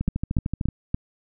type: two click trains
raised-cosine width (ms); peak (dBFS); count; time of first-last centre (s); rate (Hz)
5; -10 / -13; 4 / 10; 0.08-0.945 / 0.01-0.687; 3.47 / 13.3
effects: none